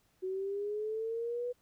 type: linear sweep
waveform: sine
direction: up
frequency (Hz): 370 to 493.9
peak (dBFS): -33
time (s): 0.22-1.53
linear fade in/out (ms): 20
effects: pink hiss -72 dBFS RMS until 1.61 s